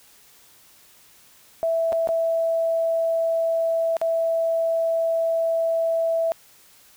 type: tone with dropouts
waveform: sine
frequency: 659 Hz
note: E5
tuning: 1 cent flat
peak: -19 dBFS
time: 1.63-6.32 s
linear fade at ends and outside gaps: 0 ms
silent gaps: 1.922-1.928 / 2.073-2.089 / 3.968-4.015 s
effects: white hiss -53 dBFS RMS until 6.96 s